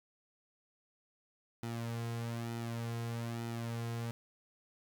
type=tone with flanger; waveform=sawtooth; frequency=116.54 Hz; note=A#2; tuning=in tune; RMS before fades=-39 dBFS; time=1.63-4.11 s; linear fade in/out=0 ms; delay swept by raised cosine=1.8 to 3.4 ms; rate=1.1 Hz; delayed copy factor=-0.6; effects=none